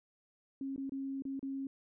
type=tone with dropouts; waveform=sine; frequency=271.2 Hz; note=C#4; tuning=38 cents flat; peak=-36 dBFS; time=0.61-1.67 s; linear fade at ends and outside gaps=2 ms; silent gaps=0.762-0.778 / 0.895-0.92 / 1.222-1.252 / 1.394-1.428 s; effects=none